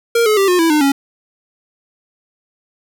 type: tone with pitch steps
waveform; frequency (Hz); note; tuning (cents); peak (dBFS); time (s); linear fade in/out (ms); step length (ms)
square; 466.2 / 427.5 / 392 / 359.5 / 329.7 / 302.3 / 277.2; A#4 / A4 / G4 / F#4 / E4 / D#4 / C#4; 0 / -50 / 0 / -50 / 0 / -50 / 0; -11; 0.15-0.92; 5; 110
effects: none